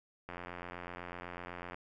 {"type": "click train", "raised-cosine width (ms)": 0.5, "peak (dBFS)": -28, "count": 129, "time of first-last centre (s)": [0.29, 1.745], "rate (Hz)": 88, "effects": []}